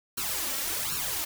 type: noise with flanger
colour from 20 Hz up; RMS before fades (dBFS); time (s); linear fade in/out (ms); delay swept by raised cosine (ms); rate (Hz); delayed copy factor
white; -31; 0.17-1.25; 10; 0.71 to 3.71; 1.3; +0.85
effects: none